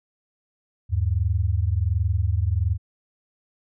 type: tone pair together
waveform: sine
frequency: 79.05 / 100.4 Hz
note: D#2 / G2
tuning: +28 / +42 cents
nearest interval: major third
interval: 414 cents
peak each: -22 dBFS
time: 0.89-2.78 s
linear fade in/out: 50 ms
effects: none